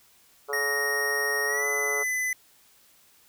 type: harmonic tone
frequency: 142.5 Hz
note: C#3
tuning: 48 cents sharp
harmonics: 3 / 4 / 5 / 6 / 7 / 8 / 9 / 10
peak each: -32 / -37 / -41 / -43 / -44 / -40 / -39 / -44 dBFS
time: 0.48-2.04 s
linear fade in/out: 20 ms
type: tone with pitch glide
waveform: square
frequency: 1864.7 to 2010 Hz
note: A#6 to B6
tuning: 0 to +30 cents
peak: -26 dBFS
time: 0.53-2.33 s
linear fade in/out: 2 ms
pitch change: +130 cents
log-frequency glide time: 1.47-1.66 s
effects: white hiss -59 dBFS RMS until 3.28 s